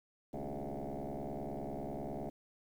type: tone with frequency modulation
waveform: sine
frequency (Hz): 200.6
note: G3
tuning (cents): +40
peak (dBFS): -37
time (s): 0.33-2.3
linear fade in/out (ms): 10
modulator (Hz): 70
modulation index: 7.9
effects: tanh soft clip ceiling -34 dBFS + 11-bit